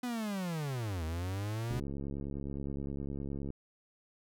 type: linear two-way sweep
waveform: 45% pulse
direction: down then up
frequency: 251.5 to 77.78 to 124.7 Hz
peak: -34 dBFS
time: 0.03-1.8 s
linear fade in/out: 5 ms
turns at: 1.04 s
type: click train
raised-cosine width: 3 ms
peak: -27 dBFS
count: 126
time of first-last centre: 1.71-3.503 s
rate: 69.7 Hz
effects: none